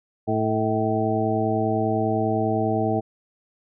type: harmonic tone with a mistuned harmonic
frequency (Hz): 110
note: A2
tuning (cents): 0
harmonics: 1 / 2 / 3 / 4 / 6 / 7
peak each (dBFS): -27 / -27 / -27 / -27 / -27 / -27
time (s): 0.27-3.01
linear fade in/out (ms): 20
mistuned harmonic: 6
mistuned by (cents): -40
effects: none